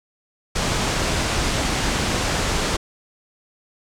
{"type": "low-pass noise", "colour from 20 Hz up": "pink", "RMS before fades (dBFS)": -22, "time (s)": [0.55, 2.77], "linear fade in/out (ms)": 10, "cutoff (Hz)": 8300, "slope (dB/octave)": 24, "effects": []}